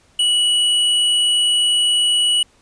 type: tone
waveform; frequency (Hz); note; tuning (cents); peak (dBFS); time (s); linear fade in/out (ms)
square; 2937; F#7; -13; -14; 0.19-2.43; 5
effects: pink hiss -55 dBFS RMS until 2.61 s + resampled to 22050 Hz

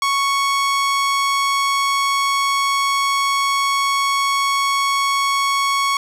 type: tone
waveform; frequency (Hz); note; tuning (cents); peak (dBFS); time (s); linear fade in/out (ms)
sawtooth; 1108.7; C#6; 0; -12; 0.02-5.97; 2
effects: low-pass 9000 Hz 12 dB/octave + 7-bit

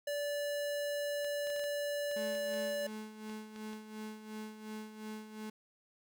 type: tone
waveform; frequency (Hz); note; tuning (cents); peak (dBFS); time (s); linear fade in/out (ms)
square; 580; D5; -22; -35; 0.07-2.87; 5
type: clicks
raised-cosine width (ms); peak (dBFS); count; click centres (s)
0.2; -34; 12; 1.246 / 1.471 / 1.502 / 1.563 / 1.595 / 1.64 / 2.114 / 2.352 / 2.539 / 3.297 / 3.561 / 3.732
type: tone with tremolo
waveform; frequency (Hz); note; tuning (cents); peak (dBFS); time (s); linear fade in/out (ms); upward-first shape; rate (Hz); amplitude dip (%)
35% pulse; 215.7; A3; -34; -39; 2.16-5.5; 5; sine; 2.8; 65
effects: none

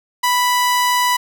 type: tone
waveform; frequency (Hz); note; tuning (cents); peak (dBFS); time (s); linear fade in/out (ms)
sawtooth; 987.8; B5; 0; -10; 0.23-1.17; 10
effects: none

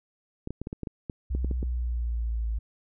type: clicks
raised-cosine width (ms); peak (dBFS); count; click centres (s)
3; -20; 12; 0.474 / 0.506 / 0.616 / 0.671 / 0.729 / 0.833 / 0.872 / 1.098 / 1.35 / 1.446 / 1.512 / 1.629
type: exponential sweep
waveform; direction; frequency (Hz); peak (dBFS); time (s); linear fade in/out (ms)
sine; down; 64.1 to 55; -26; 1.3-2.59; 10
effects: none

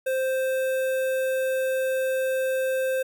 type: tone with notch filter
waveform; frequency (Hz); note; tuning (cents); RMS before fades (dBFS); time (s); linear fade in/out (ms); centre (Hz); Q
square; 523.3; C5; 0; -25; 0.06-3.03; 10; 5000; 0.77
effects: none

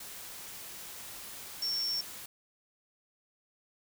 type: tone in noise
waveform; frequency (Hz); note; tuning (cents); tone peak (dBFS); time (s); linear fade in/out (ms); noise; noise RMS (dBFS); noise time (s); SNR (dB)
sine; 5460; F8; -40; -30; 1.62-2.01; 5; white; -45; 0-2.26; +12
effects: none

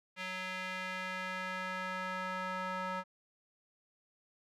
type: tone with band-pass filter sweep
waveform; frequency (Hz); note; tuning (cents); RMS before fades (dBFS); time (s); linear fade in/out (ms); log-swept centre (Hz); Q
square; 185.4; F#3; +4; -39; 0.16-3.04; 50; 2300 to 1200; 1.7
effects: none

